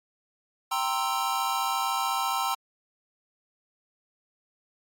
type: chord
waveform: square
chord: C dominant seventh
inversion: second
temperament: equal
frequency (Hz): 784 / 932.3 / 1046.5 / 1318.5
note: G5 / Bb5 / C6 / E6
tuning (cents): 0 / 0 / 0 / 0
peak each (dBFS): -32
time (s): 0.71-2.55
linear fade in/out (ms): 10
effects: AAC 64 kbps